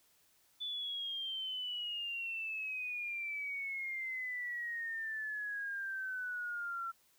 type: exponential sweep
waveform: sine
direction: down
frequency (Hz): 3494 to 1348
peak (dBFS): -37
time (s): 0.6-6.92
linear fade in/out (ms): 20
effects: white hiss -70 dBFS RMS until 7.18 s